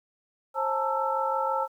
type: tone cluster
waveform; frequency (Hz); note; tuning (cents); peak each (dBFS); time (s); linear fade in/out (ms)
sine; 533 / 862 / 908 / 1328; C5 / A5 / A#5 / E6; +32 / -36 / -46 / +12; -30; 0.54-1.68; 50
effects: 10-bit